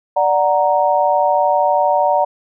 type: chord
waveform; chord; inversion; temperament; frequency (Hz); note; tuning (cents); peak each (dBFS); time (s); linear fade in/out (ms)
sine; D augmented; none; equal; 587.3 / 740 / 932.3; D5 / F#5 / A#5; 0 / 0 / 0; -16; 0.16-2.25; 10
effects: none